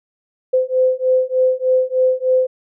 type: beating tone pair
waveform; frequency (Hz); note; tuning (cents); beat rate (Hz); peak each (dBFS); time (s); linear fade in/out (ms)
sine; 512 / 515.3; C5 / C5; -38 / -27; 3.3; -16; 0.53-2.47; 10
effects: none